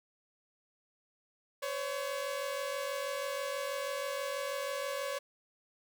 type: tone pair together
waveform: sawtooth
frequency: 516 / 562.2 Hz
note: C5 / C#5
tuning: -24 / +24 cents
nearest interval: minor second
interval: 148 cents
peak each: -36 / -32 dBFS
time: 1.62-5.19 s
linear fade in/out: 10 ms
effects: none